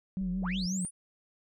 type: tone with vibrato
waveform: sine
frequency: 185 Hz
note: F#3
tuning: in tune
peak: -29 dBFS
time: 0.17-0.85 s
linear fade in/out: 0 ms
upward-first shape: triangle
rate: 5.6 Hz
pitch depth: 75 cents each way
type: tone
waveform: sine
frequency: 44.4 Hz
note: F1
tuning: 29 cents sharp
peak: -38 dBFS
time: 0.21-0.66 s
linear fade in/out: 0 ms
type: linear sweep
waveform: sine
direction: up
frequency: 136.6 to 9956 Hz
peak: -34 dBFS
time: 0.41-0.91 s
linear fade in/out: 50 ms
effects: tanh soft clip ceiling -24 dBFS